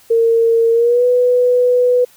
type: tone with pitch glide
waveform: sine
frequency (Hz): 458.7 to 494.5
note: A#4 to B4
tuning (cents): -28 to +2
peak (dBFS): -9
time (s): 0.1-2.05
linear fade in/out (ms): 10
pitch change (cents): +130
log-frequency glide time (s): 0.72-1.05
effects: white hiss -48 dBFS RMS until 2.16 s